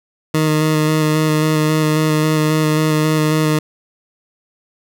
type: tone with vibrato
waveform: 20% pulse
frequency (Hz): 155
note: D#3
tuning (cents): -6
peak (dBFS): -8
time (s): 0.34-3.59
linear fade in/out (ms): 5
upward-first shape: square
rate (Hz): 3.7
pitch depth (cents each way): 13
effects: none